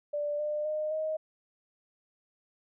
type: tone with pitch steps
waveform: sine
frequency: 587.3 / 600 / 612.9 / 626.2 Hz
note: D5 / D5 / D#5 / D#5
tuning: 0 / +37 / -26 / +11 cents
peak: -29 dBFS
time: 0.13-1.17 s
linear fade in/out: 10 ms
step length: 260 ms
effects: none